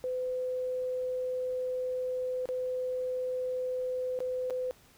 sine tone with dropouts, 507 Hz, B4, 45 cents sharp, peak -30 dBFS, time 0.04-4.71 s, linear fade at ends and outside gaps 0 ms, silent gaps 2.456-2.489 / 4.19-4.204 / 4.5-4.506 s, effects pink hiss -60 dBFS RMS until 4.97 s

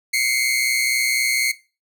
sawtooth tone pair together, 2093 / 2217 Hz, C7 / C#7, 0 / 0 cents, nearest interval minor second, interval 100 cents, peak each -17 dBFS, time 0.13-1.52 s, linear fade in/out 10 ms, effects noise-tail reverb RT60 0.3 s tail -18 dB re dry

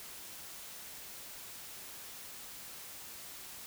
silence, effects white hiss -48 dBFS RMS until 3.66 s

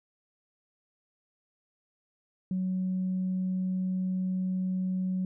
sine tone, 185.6 Hz, F#3, 6 cents sharp, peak -26 dBFS, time 2.51-5.25 s, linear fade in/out 2 ms, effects tanh soft clip ceiling -23 dBFS

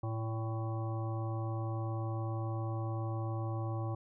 harmonic tone with a mistuned harmonic, 111.6 Hz, A2, 25 cents sharp, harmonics 1 / 3 / 5 / 7 / 9 / 10, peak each -34 / -43 / -46 / -46 / -51 / -49 dBFS, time 0.03-3.95 s, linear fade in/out 5 ms, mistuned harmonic 5, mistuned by +25 cents, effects none

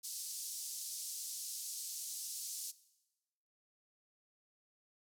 pink band-pass noise, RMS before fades -44 dBFS, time 0.03-2.72 s, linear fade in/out 20 ms, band 5100 to 13000 Hz, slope 24 dB/octave, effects noise-tail reverb RT60 1.0 s tail -18 dB re dry

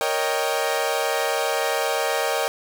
sawtooth chord, Eb dominant seventh, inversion second, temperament equal, 466.2 / 554.4 / 622.3 / 784 Hz, Bb4 / Db5 / Eb5 / G5, 0 / 0 / 0 / 0 cents, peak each -23 dBFS, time 0.01-2.48 s, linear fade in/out 0 ms, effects none

